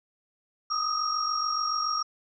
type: tone cluster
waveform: sine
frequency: 1225 / 1272 / 5580 Hz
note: D#6 / D#6 / F8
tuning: -27 / +38 / -2 cents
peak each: -30 dBFS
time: 0.7-2.03 s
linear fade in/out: 10 ms
effects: none